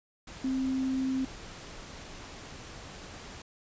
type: tone in noise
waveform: sine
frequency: 262.8 Hz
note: C4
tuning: 8 cents sharp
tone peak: -27 dBFS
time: 0.44-1.25 s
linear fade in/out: 5 ms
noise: pink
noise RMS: -45 dBFS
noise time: 0.27-3.42 s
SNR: +15 dB
effects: resampled to 16000 Hz